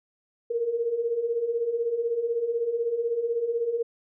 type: beating tone pair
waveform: sine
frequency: 454.3 / 470.3 Hz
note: A#4 / A#4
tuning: -45 / +15 cents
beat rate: 16 Hz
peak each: -31 / -25 dBFS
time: 0.5-3.83 s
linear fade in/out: 10 ms
effects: none

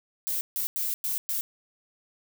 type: noise bursts at uneven times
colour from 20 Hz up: violet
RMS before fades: -29 dBFS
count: 5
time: 0.27-0.41 / 0.56-0.67 / 0.76-0.94 / 1.04-1.18 / 1.29-1.41 s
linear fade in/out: 0 ms
effects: none

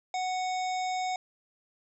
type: harmonic tone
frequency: 740 Hz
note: F#5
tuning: in tune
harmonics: 1 / 3 / 5 / 7 / 9 / 10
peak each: -29 / -39 / -43 / -46 / -48 / -49 dBFS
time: 0.14-1.16 s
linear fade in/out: 2 ms
effects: none

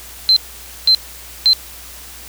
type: tone bursts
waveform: sine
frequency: 4100 Hz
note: C8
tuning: 36 cents flat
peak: -7 dBFS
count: 3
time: 0.29-1.532 s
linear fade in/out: 0 ms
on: 74 ms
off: 510 ms
effects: added 60 Hz sine -41 dBFS peak until 2.28 s + white hiss -36 dBFS RMS until 2.28 s

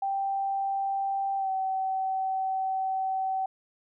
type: tone with pitch glide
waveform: sine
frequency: 784 to 763.4 Hz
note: G5 to G5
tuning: 0 to -46 cents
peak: -26 dBFS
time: 0.02-3.46 s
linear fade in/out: 5 ms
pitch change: -46 cents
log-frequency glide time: 1.37-1.5 s
effects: none

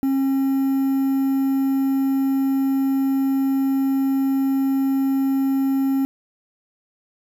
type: tone with quantisation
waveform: triangle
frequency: 270 Hz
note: C#4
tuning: 45 cents flat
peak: -15 dBFS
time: 0.03-6.05 s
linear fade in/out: 0 ms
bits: 7
effects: none

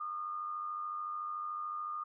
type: tone with amplitude modulation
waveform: sine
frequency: 1218 Hz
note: D#6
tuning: 37 cents flat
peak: -34 dBFS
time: 0-2.04 s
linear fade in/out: 10 ms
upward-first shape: sine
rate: 93.7 Hz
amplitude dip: 50%
effects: none

